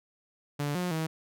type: tone with pitch steps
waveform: sawtooth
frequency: 145.1 / 179.3 / 159.8 Hz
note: D3 / F3 / D#3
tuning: -21 / +46 / +47 cents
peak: -25 dBFS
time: 0.59-1.07 s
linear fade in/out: 10 ms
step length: 160 ms
effects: none